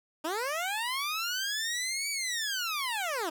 15% pulse linear two-way sweep, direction up then down, 296.4 to 2300 to 296.4 Hz, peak -24 dBFS, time 0.24-3.3 s, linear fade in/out 10 ms, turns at 2.1 s, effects none

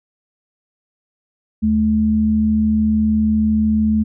sine tone pair together, 76.8 / 216.5 Hz, D#2 / A3, -22 / -28 cents, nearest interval octave + tritone, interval 1794 cents, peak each -22 / -13 dBFS, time 1.62-4.04 s, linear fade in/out 20 ms, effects none

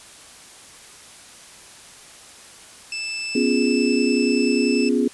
25% pulse tone, 2637 Hz, E7, in tune, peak -22 dBFS, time 2.92-4.89 s, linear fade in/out 2 ms
sine chord, C# dominant seventh, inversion third, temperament equal, 246.9 / 277.2 / 349.2 / 415.3 Hz, B3 / C#4 / E#4 / G#4, 0 / 0 / 0 / 0 cents, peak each -20 / -22 / -25 / -23 dBFS, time 3.35-5.08 s, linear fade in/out 5 ms
effects white hiss -44 dBFS RMS until 5.13 s + resampled to 24000 Hz

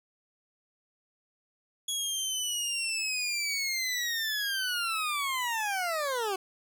20% pulse linear sweep, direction down, 3357 to 367.8 Hz, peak -24 dBFS, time 1.88-6.36 s, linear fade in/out 5 ms, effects none

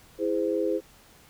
sine chord, E augmented, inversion none, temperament just, 329.6 / 412 / 515 Hz, E4 / G#4 / B#4, 0 / -14 / -28 cents, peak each -28 dBFS, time 0.18-0.81 s, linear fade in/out 50 ms, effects pink hiss -55 dBFS RMS until 1.29 s

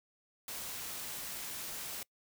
white noise, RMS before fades -42 dBFS, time 0.48-2.03 s, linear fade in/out 2 ms, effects noise-tail reverb RT60 0.1 s tail -24 dB re dry

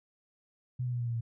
sine tone with pitch steps, 125.6 / 123.51 / 121.46 / 119.44 / 117.46 / 115.51 Hz, B2 / B2 / B2 / A#2 / A#2 / A#2, +30 / +1 / -28 / +43 / +14 / -15 cents, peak -30 dBFS, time 0.79-1.21 s, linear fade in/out 10 ms, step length 70 ms, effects none

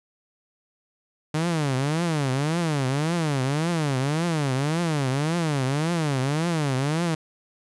sawtooth tone with vibrato, 149.6 Hz, D3, 32 cents sharp, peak -18 dBFS, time 1.34-7.15 s, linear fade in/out 5 ms, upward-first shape triangle, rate 1.8 Hz, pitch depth 290 cents each way, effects resampled to 24000 Hz + 10-bit

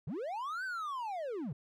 triangle linear two-way sweep, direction up then down, 112.5 to 1568 to 116.5 Hz, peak -34 dBFS, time 0.07-1.53 s, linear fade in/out 5 ms, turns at 0.64 s, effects none

